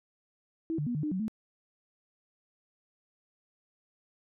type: tone with pitch steps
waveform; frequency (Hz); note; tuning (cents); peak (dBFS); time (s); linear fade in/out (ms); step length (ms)
sine; 325.4 / 148.1 / 241.7 / 150.8 / 302.1 / 187 / 218.4; E4 / D3 / B3 / D3 / D4 / F#3 / A3; -22 / +15 / -37 / +46 / +49 / +19 / -13; -29; 0.7-1.281; 0; 83
effects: none